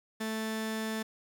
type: tone pair together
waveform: sawtooth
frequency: 220 / 880 Hz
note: A3 / A5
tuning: 0 / 0 cents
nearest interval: 2 octaves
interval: 2400 cents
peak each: -29 / -35 dBFS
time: 0.2-1.03 s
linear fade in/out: 10 ms
effects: none